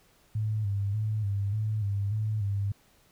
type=tone with vibrato; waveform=sine; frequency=103.83 Hz; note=G#2; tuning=in tune; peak=-26 dBFS; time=0.35-2.72 s; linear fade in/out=5 ms; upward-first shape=square; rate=1.7 Hz; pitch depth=65 cents each way; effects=pink hiss -63 dBFS RMS until 3.11 s